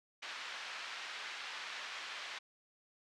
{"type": "band-pass noise", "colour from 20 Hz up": "pink", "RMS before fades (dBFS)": -45, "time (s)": [0.22, 2.39], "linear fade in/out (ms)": 10, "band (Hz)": [1400, 4000], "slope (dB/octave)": 12, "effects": ["low-pass 7000 Hz 12 dB/octave"]}